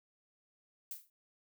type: noise with exponential decay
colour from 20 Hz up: violet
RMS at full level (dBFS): -39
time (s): 0.91-1.1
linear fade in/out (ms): 2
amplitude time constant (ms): 41
effects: none